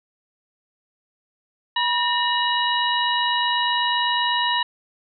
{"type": "harmonic tone with a mistuned harmonic", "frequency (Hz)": 968, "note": "B5", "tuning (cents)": -35, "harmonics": [1, 2, 3, 4], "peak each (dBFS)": [-22, -25, -25, -26], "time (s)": [1.76, 4.63], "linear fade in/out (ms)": 5, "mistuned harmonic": 2, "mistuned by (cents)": -100, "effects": []}